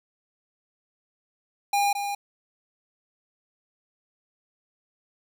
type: tone with echo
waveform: square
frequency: 809 Hz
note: G#5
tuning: 46 cents flat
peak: -21 dBFS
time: 1.73-1.93 s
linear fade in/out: 5 ms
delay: 220 ms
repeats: 1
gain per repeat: -7 dB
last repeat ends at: 2.15 s
effects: 9-bit